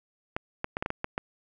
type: clicks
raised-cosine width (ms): 0.5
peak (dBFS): -14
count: 8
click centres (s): 0.365 / 0.644 / 0.769 / 0.825 / 0.861 / 0.904 / 1.044 / 1.179
effects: none